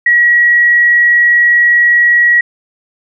sine tone, 1915 Hz, A#6, 46 cents sharp, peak -5 dBFS, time 0.06-2.41 s, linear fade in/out 5 ms, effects none

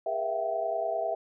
sine tone cluster, 408.7 / 479.2 / 657 / 687 / 769 Hz, G#4 / A#4 / E5 / F5 / G5, -28 / +48 / -6 / -29 / -33 cents, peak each -38 / -38 / -29 / -38 / -35 dBFS, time 0.06-1.15 s, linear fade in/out 5 ms, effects none

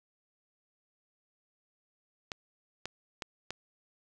clicks, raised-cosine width 0.2 ms, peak -19 dBFS, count 4, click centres 2.318 / 2.856 / 3.222 / 3.506 s, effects none

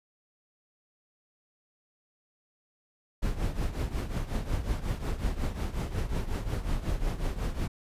brown noise with tremolo, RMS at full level -27 dBFS, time 3.22-7.68 s, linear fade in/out 10 ms, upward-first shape triangle, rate 5.5 Hz, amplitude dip 80%, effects resampled to 32000 Hz

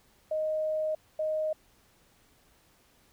sine tone bursts at uneven times, 622.3 Hz, D#5, in tune, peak -27 dBFS, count 2, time 0.31-0.95 / 1.19-1.53 s, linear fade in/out 5 ms, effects pink hiss -64 dBFS RMS until 3.12 s

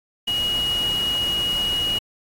sine tone in noise, 2895 Hz, F#7, 38 cents flat, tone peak -20 dBFS, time 0.27-1.99 s, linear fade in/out 10 ms, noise pink, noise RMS -33 dBFS, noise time 0.27-1.99 s, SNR +10 dB, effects AAC 64 kbps

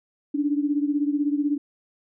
sine beating tone pair, 287 / 303 Hz, D4 / D#4, -40 / -46 cents, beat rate 16 Hz, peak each -22 / -26 dBFS, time 0.34-1.58 s, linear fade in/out 10 ms, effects none

